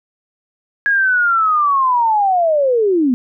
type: linear sweep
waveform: sine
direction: down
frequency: 1661.2 to 235.8 Hz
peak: -11 dBFS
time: 0.86-3.14 s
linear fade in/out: 0 ms
effects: none